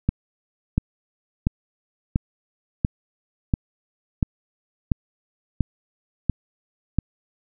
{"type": "click train", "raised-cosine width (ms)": 5, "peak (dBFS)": -6, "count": 11, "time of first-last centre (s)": [0.09, 6.987], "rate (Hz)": 1.45, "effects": []}